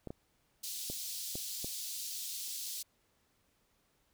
clicks, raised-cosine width 2 ms, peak -28 dBFS, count 5, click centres 0.073 / 0.105 / 0.9 / 1.355 / 1.645 s
pink high-pass noise, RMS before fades -41 dBFS, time 0.63-2.83 s, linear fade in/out 10 ms, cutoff 3900 Hz, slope 24 dB/octave
effects pink hiss -74 dBFS RMS until 4.13 s

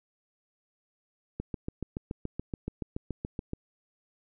click train, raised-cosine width 3 ms, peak -20 dBFS, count 16, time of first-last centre 1.4-3.534 s, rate 7.03 Hz, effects none

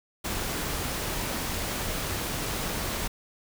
pink noise, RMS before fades -31 dBFS, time 0.24-3.08 s, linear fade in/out 10 ms, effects none

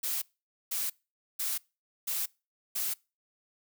blue noise bursts, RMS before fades -32 dBFS, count 5, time 0.03-2.94 s, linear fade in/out 10 ms, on 190 ms, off 490 ms, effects noise-tail reverb RT60 0.3 s tail -25 dB re dry

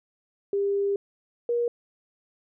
sine tone pair in turn, 400 / 475.7 Hz, G4 / A#4, +35 / +35 cents, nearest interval minor third, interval 300 cents, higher second, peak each -22 dBFS, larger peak neither, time 0.53-0.96 / 1.49-1.68 s, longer first, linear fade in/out 2 ms, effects none

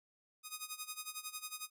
5% pulse tone with tremolo, 1244.5 Hz, D#6, in tune, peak -28 dBFS, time 0.43-1.7 s, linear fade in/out 50 ms, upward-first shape sine, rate 11 Hz, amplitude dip 85%, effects none

